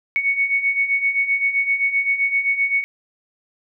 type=beating tone pair; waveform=sine; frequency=2217 / 2224.7 Hz; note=C#7 / C#7; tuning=0 / +6 cents; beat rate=7.7 Hz; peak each=-23 / -18 dBFS; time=0.16-2.84 s; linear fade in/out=0 ms; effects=none